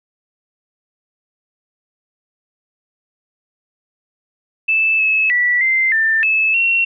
sine tone with pitch steps, 2632 / 2592 / 1956 / 2081 / 1786 / 2607 / 2727 Hz, E7 / E7 / B6 / C7 / A6 / E7 / F7, -3 / -30 / -17 / -10 / +25 / -20 / -42 cents, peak -12 dBFS, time 4.68-6.85 s, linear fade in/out 10 ms, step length 310 ms, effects none

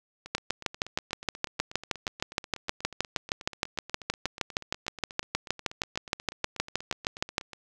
two click trains, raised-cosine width 0.2 ms, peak -24 / -9 dBFS, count 61 / 46, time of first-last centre 0.26-7.533 / 0.35-7.381 s, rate 8.25 / 6.4 Hz, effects none

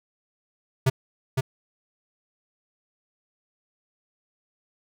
square tone with echo, 131.6 Hz, C3, 10 cents sharp, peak -17 dBFS, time 0.86-0.9 s, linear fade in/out 10 ms, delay 510 ms, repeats 1, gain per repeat -4 dB, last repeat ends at 1.41 s, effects none

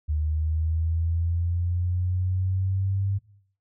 sine linear sweep, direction up, 75.5 to 99 Hz, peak -22 dBFS, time 0.08-3.19 s, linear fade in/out 20 ms, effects noise-tail reverb RT60 0.6 s tail -20 dB re dry

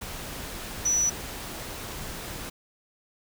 sine tone in noise, 5920 Hz, F#8, in tune, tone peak -21 dBFS, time 0.85-1.1 s, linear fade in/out 10 ms, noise pink, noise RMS -37 dBFS, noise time 0.01-2.5 s, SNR +13 dB, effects none

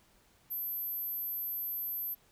sine tone, 12280 Hz, G9, 37 cents flat, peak -33 dBFS, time 0.5-2.15 s, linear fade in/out 20 ms, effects tanh soft clip ceiling -30 dBFS + pink hiss -66 dBFS RMS until 2.31 s

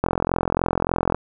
click train, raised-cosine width 1 ms, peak -5 dBFS, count 49, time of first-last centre 0.04-1.146 s, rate 43.4 Hz, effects none

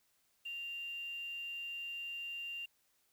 sine tone with quantisation, 2784 Hz, F7, 6 cents flat, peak -40 dBFS, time 0.45-2.66 s, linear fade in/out 10 ms, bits 10, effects white hiss -75 dBFS RMS until 3.12 s

